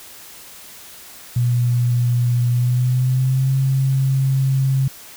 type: tone with pitch glide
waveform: sine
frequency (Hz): 121.4 to 133.93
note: B2 to C3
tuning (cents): -29 to +41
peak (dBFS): -14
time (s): 1.36-4.88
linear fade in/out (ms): 5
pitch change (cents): +170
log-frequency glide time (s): 2.5-3.55
effects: white hiss -40 dBFS RMS until 5.16 s